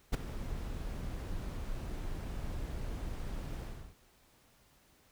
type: noise with ADSR envelope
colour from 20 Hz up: brown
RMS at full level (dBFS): -22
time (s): 0.12-3.96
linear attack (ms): 23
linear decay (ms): 10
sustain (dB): -17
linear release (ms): 350
effects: pink hiss -66 dBFS RMS until 5.11 s